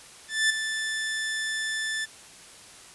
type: tone with ADSR envelope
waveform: sawtooth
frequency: 1760 Hz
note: A6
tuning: in tune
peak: -15 dBFS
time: 0.28-2.06 s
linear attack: 220 ms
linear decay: 6 ms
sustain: -9 dB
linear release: 22 ms
effects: white hiss -48 dBFS RMS until 2.94 s + resampled to 24000 Hz